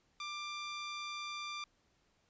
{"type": "tone", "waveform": "15% pulse", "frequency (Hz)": 1185, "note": "D6", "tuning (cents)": 15, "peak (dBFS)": -34, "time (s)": [0.2, 1.64], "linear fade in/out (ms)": 2, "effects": ["pink hiss -74 dBFS RMS until 2.29 s", "resampled to 16000 Hz"]}